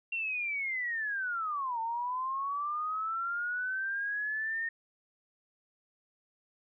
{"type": "linear two-way sweep", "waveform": "sine", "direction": "down then up", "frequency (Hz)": [2748, 896, 1842], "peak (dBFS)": -31, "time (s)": [0.12, 4.69], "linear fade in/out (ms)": 5, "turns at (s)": 1.8, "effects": []}